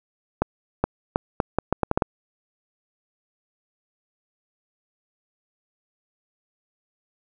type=accelerating click train; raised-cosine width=1 ms; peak=-5 dBFS; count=10; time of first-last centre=0.42-2.022 s; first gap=420 ms; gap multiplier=0.76; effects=none